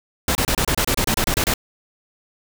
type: noise bursts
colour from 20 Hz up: pink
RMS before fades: -19 dBFS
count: 13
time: 0.28-1.539 s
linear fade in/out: 2 ms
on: 71 ms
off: 28 ms
effects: none